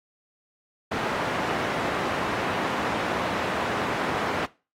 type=band-pass noise; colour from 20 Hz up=white; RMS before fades=-28 dBFS; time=0.91-4.46 s; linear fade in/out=10 ms; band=120 to 1300 Hz; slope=12 dB/octave; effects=noise-tail reverb RT60 0.3 s tail -19 dB re dry + AAC 48 kbps